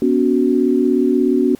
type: chord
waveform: sine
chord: B suspended second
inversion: none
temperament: equal with one note detuned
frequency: 246.9 / 283.7 / 370 Hz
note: B3 / C#4 / F#4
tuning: 0 / +40 / 0 cents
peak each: -16 dBFS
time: 0.02-1.55 s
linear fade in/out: 2 ms
effects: pink hiss -47 dBFS RMS until 1.59 s + MP3 96 kbps